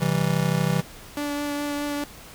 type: chord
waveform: square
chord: C major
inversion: none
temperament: just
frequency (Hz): 130.81 / 163.52 / 196.22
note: C3 / E3 / G3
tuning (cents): 0 / -14 / +2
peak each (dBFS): -27 / -23 / -29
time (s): 0-0.82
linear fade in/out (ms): 20
type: tone with vibrato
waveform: sawtooth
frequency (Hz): 290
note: D4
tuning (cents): -22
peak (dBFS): -22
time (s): 1.17-2.04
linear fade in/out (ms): 2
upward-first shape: triangle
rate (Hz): 4.8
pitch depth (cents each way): 12
effects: pink hiss -44 dBFS RMS until 2.34 s